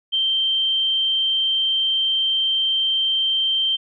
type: tone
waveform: sine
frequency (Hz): 3136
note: G7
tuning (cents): 0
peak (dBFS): -17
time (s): 0.12-3.77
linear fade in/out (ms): 20
effects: none